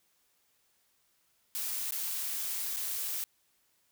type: noise with dropouts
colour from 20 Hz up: blue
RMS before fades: -35 dBFS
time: 1.55-3.24 s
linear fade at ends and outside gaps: 0 ms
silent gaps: 1.908-1.922 / 2.762-2.768 s
effects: white hiss -72 dBFS RMS until 3.91 s